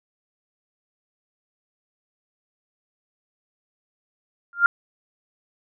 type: tone with exponential growth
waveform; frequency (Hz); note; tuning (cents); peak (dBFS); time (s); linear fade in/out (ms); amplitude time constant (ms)
sine; 1396.9; F6; 0; -7; 4.53-4.66; 1; 28
effects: none